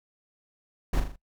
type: noise with echo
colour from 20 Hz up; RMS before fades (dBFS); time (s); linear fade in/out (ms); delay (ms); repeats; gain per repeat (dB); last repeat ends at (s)
brown; -23; 0.93-1; 5; 40; 4; -6; 1.16
effects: noise-tail reverb RT60 0.1 s tail -20 dB re dry